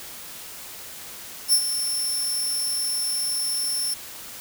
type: tone with ADSR envelope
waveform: 10% pulse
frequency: 5380 Hz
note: E8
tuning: 34 cents sharp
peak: -8 dBFS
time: 1.48-3.94 s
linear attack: 50 ms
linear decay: 71 ms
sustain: -10 dB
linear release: 4 ms
effects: white hiss -39 dBFS RMS until 4.4 s